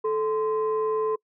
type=tone pair together; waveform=sine; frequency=435.3 / 1035.3 Hz; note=A4 / C6; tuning=-19 / -19 cents; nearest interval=octave + minor third; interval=1500 cents; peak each=-22 / -29 dBFS; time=0.04-1.16 s; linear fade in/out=10 ms; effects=noise-tail reverb RT60 0.1 s tail -26 dB re dry + tanh soft clip ceiling -16 dBFS